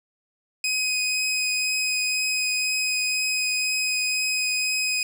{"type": "tone with vibrato", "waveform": "20% pulse", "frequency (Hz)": 2514, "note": "D#7", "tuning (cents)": 17, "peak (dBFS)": -17, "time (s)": [0.64, 5.03], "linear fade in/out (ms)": 2, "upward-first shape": "triangle", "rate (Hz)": 2, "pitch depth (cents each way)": 10, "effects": []}